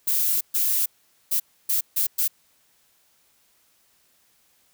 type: noise bursts at uneven times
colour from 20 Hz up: violet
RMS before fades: -22 dBFS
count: 6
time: 0.07-0.41 / 0.54-0.86 / 1.31-1.4 / 1.69-1.81 / 1.96-2.07 / 2.18-2.28 s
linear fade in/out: 10 ms
effects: white hiss -63 dBFS RMS until 4.73 s